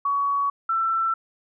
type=tone pair in turn; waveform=sine; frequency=1125 / 1337.9 Hz; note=C#6 / E6; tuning=+25 / +25 cents; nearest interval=minor third; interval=300 cents; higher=second; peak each=-20 dBFS; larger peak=neither; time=0.05-0.5 / 0.69-1.14 s; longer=neither; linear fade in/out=5 ms; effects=none